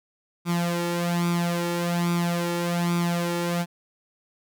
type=tone with flanger; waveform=sawtooth; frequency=172.6 Hz; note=F3; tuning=20 cents flat; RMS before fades=-25 dBFS; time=0.45-3.66 s; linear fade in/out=50 ms; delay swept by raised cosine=0.84 to 2.24 ms; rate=1.2 Hz; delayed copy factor=+0.7; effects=none